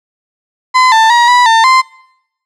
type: tone with pitch steps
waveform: 35% pulse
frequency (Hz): 1020 / 890 / 953 / 982 / 900 / 1040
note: C6 / A5 / A#5 / B5 / A5 / C6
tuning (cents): -44 / +20 / +38 / -10 / +39 / -11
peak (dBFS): -3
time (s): 0.74-1.82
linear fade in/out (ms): 20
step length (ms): 180
effects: noise-tail reverb RT60 0.8 s tail -24 dB re dry + low-pass 5000 Hz 12 dB/octave